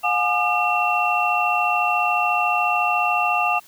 sine tone cluster, 719 / 833 / 1207 / 2717 Hz, F#5 / G#5 / D6 / F7, -50 / +5 / +47 / -48 cents, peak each -22 / -25 / -23 / -22 dBFS, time 0.03-3.6 s, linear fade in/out 20 ms, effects white hiss -50 dBFS RMS until 3.67 s

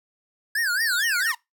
square tone with vibrato, 1627 Hz, G#6, 36 cents flat, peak -22 dBFS, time 0.55-1.32 s, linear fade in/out 5 ms, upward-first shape sine, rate 4.4 Hz, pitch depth 240 cents each way
sawtooth linear sweep, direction down, 4978 to 884 Hz, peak -26 dBFS, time 0.8-1.35 s, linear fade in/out 5 ms
effects noise-tail reverb RT60 0.2 s tail -23 dB re dry

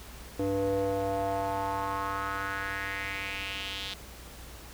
square tone with band-pass filter sweep, 98 Hz, G2, in tune, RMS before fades -32 dBFS, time 0.39-3.94 s, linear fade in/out 5 ms, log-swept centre 400 to 3600 Hz, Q 3.4, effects added 60 Hz sine -47 dBFS peak until 4.73 s + pink hiss -48 dBFS RMS until 4.73 s

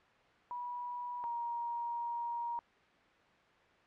sine tone pair in turn, 973 / 943.7 Hz, B5 / A#5, -26 / +21 cents, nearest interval minor second, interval 53 cents, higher first, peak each -38 / -35 dBFS, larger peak second, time 0.51-1.24 / 1.24-2.59 s, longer second, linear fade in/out 0 ms, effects white hiss -64 dBFS RMS until 3.86 s + low-pass 2000 Hz 12 dB/octave

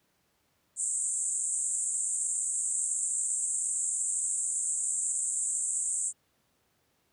pink band-pass noise, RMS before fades -31 dBFS, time 0.76-6.13 s, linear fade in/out 50 ms, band 7300 to 8900 Hz, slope 96 dB/octave, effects pink hiss -72 dBFS RMS until 7.12 s + high-pass 80 Hz 12 dB/octave

